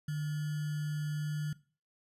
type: tone with sample-and-hold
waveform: sine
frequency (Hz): 150.2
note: D3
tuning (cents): +39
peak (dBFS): -32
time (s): 0.08-1.53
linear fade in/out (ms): 5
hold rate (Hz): 1575
effects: noise-tail reverb RT60 0.4 s tail -19 dB re dry + resampled to 32000 Hz